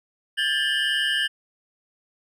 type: tone cluster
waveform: triangle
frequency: 1607 / 1749 / 2884 / 3104 Hz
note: G6 / A6 / F#7 / G7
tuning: +43 / -11 / -45 / -18 cents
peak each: -25 dBFS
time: 0.37-1.28 s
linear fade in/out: 20 ms
effects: none